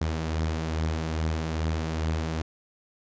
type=beating tone pair; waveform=sawtooth; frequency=79.3 / 81.7 Hz; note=D#2 / E2; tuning=+33 / -15 cents; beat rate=2.4 Hz; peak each=-23 / -30 dBFS; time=0.01-2.42 s; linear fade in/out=5 ms; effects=resampled to 16000 Hz